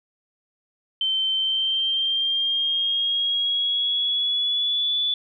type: tone with pitch glide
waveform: sine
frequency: 3100 to 3460 Hz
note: G7 to A7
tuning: -20 to -30 cents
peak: -20 dBFS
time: 1.01-5.14 s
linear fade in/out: 2 ms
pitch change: +190 cents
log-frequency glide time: 1.34-4.96 s
effects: none